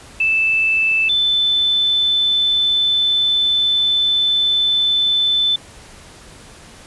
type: tone pair in turn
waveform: sine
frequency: 2637 / 3520 Hz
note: E7 / A7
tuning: 0 / 0 cents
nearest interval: perfect fourth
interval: 500 cents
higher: second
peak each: -13 dBFS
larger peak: neither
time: 0.2-1.09 / 1.09-5.56 s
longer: second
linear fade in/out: 5 ms
effects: pink hiss -41 dBFS RMS until 6.86 s + resampled to 24000 Hz

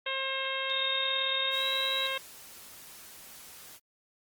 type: harmonic tone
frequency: 534 Hz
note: C5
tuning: 35 cents sharp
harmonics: 1 / 2 / 3 / 4 / 5 / 6 / 7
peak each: -38 / -38 / -38 / -38 / -38 / -38 / -38 dBFS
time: 0.06-2.18 s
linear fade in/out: 5 ms
type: tone with pitch glide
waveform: sine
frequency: 3700 to 3855 Hz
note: A#7 to B7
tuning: -14 to -43 cents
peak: -30 dBFS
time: 0.7-2.07 s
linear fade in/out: 0 ms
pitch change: +71 cents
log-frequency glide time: 1.47-1.65 s
type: noise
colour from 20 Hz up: white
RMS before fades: -49 dBFS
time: 1.5-3.8 s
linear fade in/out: 50 ms
effects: Opus 32 kbps

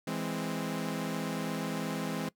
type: chord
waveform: sawtooth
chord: E augmented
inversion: none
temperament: equal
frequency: 164.81 / 207.7 / 261.6 Hz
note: E3 / G#3 / B#3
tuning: 0 / 0 / 0 cents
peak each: -33 dBFS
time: 0.07-2.29 s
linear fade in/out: 5 ms
effects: noise-tail reverb RT60 0.1 s tail -20 dB re dry

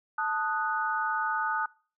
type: chord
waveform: sine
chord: D# diminished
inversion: second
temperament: equal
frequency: 880 / 1244.5 / 1480 Hz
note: A5 / D#6 / F#6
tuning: 0 / 0 / 0 cents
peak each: -31 dBFS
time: 0.18-1.66 s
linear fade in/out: 5 ms
effects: noise-tail reverb RT60 0.4 s tail -24 dB re dry

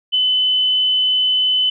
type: tone with ADSR envelope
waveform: sine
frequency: 3021 Hz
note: F#7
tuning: 35 cents sharp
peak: -11 dBFS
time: 0.12-1.7 s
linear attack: 26 ms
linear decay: 3 ms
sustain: -2 dB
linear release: 6 ms
effects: none

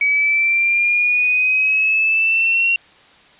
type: exponential sweep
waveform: sine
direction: up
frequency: 2269 to 2750 Hz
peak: -13 dBFS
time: 0.01-2.76 s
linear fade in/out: 2 ms
effects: white hiss -48 dBFS RMS until 3.39 s + resampled to 8000 Hz

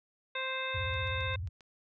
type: harmonic tone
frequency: 523.3 Hz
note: C5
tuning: in tune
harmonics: 1 / 2 / 3 / 4 / 5 / 7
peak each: -40 / -40 / -40 / -40 / -40 / -40 dBFS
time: 0.35-1.36 s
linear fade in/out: 5 ms
type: tone with vibrato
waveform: sine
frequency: 89 Hz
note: F2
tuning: 33 cents sharp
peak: -34 dBFS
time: 0.74-1.49 s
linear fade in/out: 10 ms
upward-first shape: square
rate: 16 Hz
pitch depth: 230 cents each way
type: click train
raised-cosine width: 0.2 ms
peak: -38 dBFS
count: 6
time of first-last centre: 0.94-1.608 s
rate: 7.49 Hz
effects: none

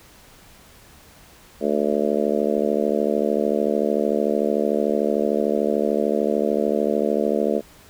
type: harmonic tone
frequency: 73.42 Hz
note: D2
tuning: in tune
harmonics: 3 / 4 / 5 / 6 / 7 / 8 / 9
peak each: -25 / -28 / -26 / -24 / -26 / -26 / -29 dBFS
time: 1.6-7.62 s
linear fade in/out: 50 ms
effects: pink hiss -49 dBFS RMS until 7.89 s

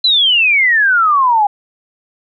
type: exponential sweep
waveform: sine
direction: down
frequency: 4083 to 800 Hz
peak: -8 dBFS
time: 0.04-1.47 s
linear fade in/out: 5 ms
effects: none

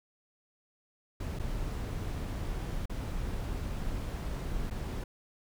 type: noise with dropouts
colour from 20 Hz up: brown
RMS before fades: -35 dBFS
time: 1.2-5.04 s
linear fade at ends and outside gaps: 5 ms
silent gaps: 1.39-1.395 / 2.857-2.896 / 4.701-4.708 s
effects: none

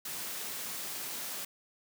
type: high-pass noise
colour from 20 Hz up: white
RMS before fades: -39 dBFS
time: 0.05-1.45 s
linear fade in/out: 5 ms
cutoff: 120 Hz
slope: 24 dB/octave
effects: none

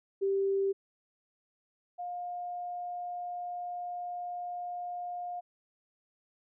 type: tone pair in turn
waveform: sine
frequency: 391.7 / 709.9 Hz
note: G4 / F5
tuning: -1 / +28 cents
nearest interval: minor seventh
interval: 1029 cents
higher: second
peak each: -26 / -35 dBFS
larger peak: first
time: 0.21-0.73 / 1.98-5.41 s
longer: second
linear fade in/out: 20 ms
effects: none

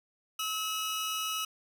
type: tone pair together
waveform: sawtooth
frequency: 1290.8 / 2918 Hz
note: E6 / F#7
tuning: -37 / -25 cents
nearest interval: octave + major second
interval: 1412 cents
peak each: -31 / -31 dBFS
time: 0.39-1.45 s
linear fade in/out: 5 ms
effects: none

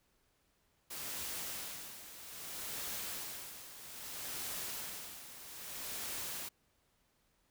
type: noise with tremolo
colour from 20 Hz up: white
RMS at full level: -41 dBFS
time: 0.9-6.49 s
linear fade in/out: 10 ms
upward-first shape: sine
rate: 0.62 Hz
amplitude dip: 70%
effects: pink hiss -75 dBFS RMS until 7.5 s

